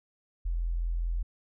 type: tone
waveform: sine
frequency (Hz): 42.39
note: E1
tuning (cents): +49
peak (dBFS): -27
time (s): 0.45-1.23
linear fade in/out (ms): 10
effects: none